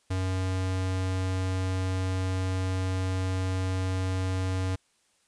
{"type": "tone", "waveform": "square", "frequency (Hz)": 93.5, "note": "F#2", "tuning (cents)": 19, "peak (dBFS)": -27, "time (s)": [0.1, 4.76], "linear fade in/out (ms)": 10, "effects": ["white hiss -68 dBFS RMS until 5.27 s", "resampled to 22050 Hz"]}